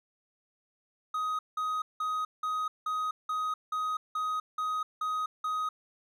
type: tone bursts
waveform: triangle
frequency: 1255 Hz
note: D#6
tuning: 15 cents sharp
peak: -27 dBFS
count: 11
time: 1.14-5.69 s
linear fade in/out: 5 ms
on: 250 ms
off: 180 ms
effects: none